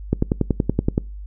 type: click train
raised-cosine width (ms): 3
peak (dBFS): -4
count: 10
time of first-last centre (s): 0.13-0.979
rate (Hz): 10.6
effects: noise-tail reverb RT60 0.3 s tail -25 dB re dry + added 50 Hz sine -31 dBFS peak until 1.26 s